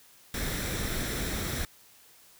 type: noise with comb filter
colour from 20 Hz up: pink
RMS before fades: -32 dBFS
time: 0.34-1.65 s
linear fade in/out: 2 ms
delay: 0.53 ms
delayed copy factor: +0.5
effects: white hiss -57 dBFS RMS until 2.39 s